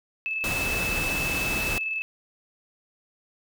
sine tone with tremolo, 2616 Hz, E7, 14 cents flat, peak -25 dBFS, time 0.26-2.02 s, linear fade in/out 0 ms, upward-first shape square, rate 20 Hz, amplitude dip 30%
pink noise, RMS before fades -30 dBFS, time 0.44-1.78 s, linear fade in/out 0 ms
effects none

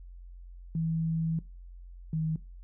sine tone pair in turn, 162.6 / 158.61 Hz, E3 / D#3, -23 / +34 cents, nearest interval unison, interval 43 cents, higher first, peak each -27 dBFS, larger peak neither, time 0.75-1.39 / 2.13-2.36 s, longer first, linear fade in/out 2 ms, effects noise-tail reverb RT60 0.3 s tail -20 dB re dry + added 44 Hz sine -44 dBFS peak until 2.63 s

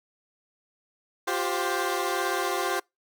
15% pulse chord, F suspended second, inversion none, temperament equal with one note detuned, 353.9 / 392 / 523.3 Hz, F4 / G4 / C5, +23 / 0 / 0 cents, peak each -23 / -23 / -26 dBFS, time 1.27-2.8 s, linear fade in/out 10 ms, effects noise-tail reverb RT60 0.2 s tail -26 dB re dry

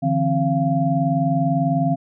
sine tone cluster, 145.9 / 165.9 / 264.1 / 689 Hz, D3 / E3 / C4 / F5, -11 / +11 / +16 / -24 cents, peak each -22 dBFS, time 0.02-1.96 s, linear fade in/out 20 ms, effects none

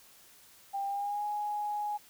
sine tone with pitch glide, 794 to 832.5 Hz, G5 to G#5, +22 to +4 cents, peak -31 dBFS, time 0.73-1.98 s, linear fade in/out 20 ms, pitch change +82 cents, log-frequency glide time 0.86-1.25 s, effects white hiss -58 dBFS RMS until 2.09 s

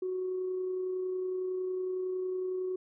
sine tone with amplitude modulation, 370 Hz, F#4, in tune, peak -29 dBFS, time 0.02-2.76 s, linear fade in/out 5 ms, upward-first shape sine, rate 30.9 Hz, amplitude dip 25%, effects tanh soft clip ceiling -26 dBFS

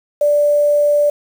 sine tone with quantisation, 586 Hz, D5, 4 cents flat, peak -10 dBFS, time 0.21-1.1 s, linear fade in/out 5 ms, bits 6, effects none

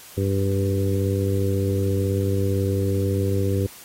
harmonic tone with a mistuned harmonic, 98 Hz, G2, in tune, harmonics 1 / 2 / 3 / 4 / 5, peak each -21 / -29 / -29 / -27 / -29 dBFS, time 0.17-3.67 s, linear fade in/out 10 ms, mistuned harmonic 1, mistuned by -16 cents, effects white hiss -44 dBFS RMS until 3.84 s + AAC 48 kbps

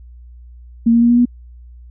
sine tone with pitch steps, 230.8 / 233.8 / 236.7 / 239.8 / 242.8 Hz, A#3 / A#3 / A#3 / A#3 / B3, -17 / +5 / +27 / +49 / -29 cents, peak -8 dBFS, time 0.86-1.255 s, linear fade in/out 10 ms, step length 79 ms, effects added 60 Hz sine -36 dBFS peak until 1.9 s

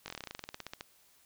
slowing click train, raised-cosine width 0.2 ms, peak -23 dBFS, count 19, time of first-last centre 0.06-0.809 s, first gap 20 ms, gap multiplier 1.08, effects white hiss -65 dBFS RMS until 1.25 s

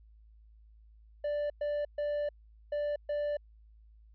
triangle tone bursts at uneven times, 587.3 Hz, D5, in tune, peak -28 dBFS, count 5, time 1.24-1.5 / 1.61-1.85 / 1.98-2.29 / 2.72-2.96 / 3.09-3.37 s, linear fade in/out 5 ms, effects added 54 Hz sine -55 dBFS peak until 4.14 s + resampled to 11025 Hz

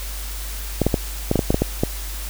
clicks, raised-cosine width 2 ms, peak -3 dBFS, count 10, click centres 0.817 / 0.866 / 0.942 / 1.314 / 1.357 / 1.392 / 1.505 / 1.544 / 1.62 / 1.835 s, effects added 50 Hz sine -28 dBFS peak until 2.29 s + white hiss -34 dBFS RMS until 2.29 s

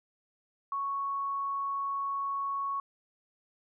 sine tone, 1108.7 Hz, C#6, in tune, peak -30 dBFS, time 0.72-2.8 s, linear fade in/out 2 ms, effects none

